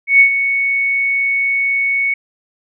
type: tone with ADSR envelope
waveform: sine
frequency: 2219 Hz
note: C#7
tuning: 1 cent sharp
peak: -3 dBFS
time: 0.07-2.14 s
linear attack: 130 ms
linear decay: 92 ms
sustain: -10 dB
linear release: 5 ms
effects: none